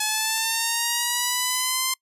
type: linear sweep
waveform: 5% pulse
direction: up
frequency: 852 to 1046.5 Hz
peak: -10 dBFS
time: 0-1.94 s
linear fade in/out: 5 ms
effects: noise-tail reverb RT60 0.1 s tail -24 dB re dry + resampled to 32000 Hz